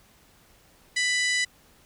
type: harmonic tone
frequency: 992 Hz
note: B5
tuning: 7 cents sharp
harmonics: 2 / 3 / 4 / 5 / 6 / 7 / 8 / 9 / 10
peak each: -24 / -33 / -32 / -33 / -37 / -35 / -37 / -43 / -41 dBFS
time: 0.96-1.45 s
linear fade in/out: 10 ms
effects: pink hiss -58 dBFS RMS until 1.85 s